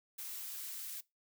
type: noise with high-pass filter sweep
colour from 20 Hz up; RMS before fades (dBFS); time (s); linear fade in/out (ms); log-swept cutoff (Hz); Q
blue; -44; 0.18-1.01; 10; 620 to 1500; 0.81
effects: noise-tail reverb RT60 0.2 s tail -21 dB re dry